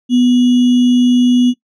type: tone with sample-and-hold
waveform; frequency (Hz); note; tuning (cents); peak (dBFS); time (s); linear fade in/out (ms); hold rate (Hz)
sine; 246.9; B3; 0; -7; 0.09-1.54; 50; 3150
effects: noise-tail reverb RT60 0.1 s tail -18 dB re dry + low-pass 5000 Hz 12 dB/octave